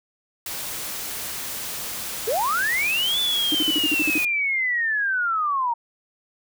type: noise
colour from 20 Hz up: white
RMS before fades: -31 dBFS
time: 0.46-4.25 s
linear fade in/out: 2 ms
type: linear two-way sweep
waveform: sine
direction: up then down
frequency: 398.1 to 3512 to 914 Hz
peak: -20 dBFS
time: 2.27-5.74 s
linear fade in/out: 10 ms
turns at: 3.19 s
type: tone bursts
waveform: sine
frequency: 305.3 Hz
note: D#4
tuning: 33 cents flat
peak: -21 dBFS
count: 9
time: 3.52-4.18 s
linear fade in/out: 2 ms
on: 28 ms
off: 51 ms
effects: none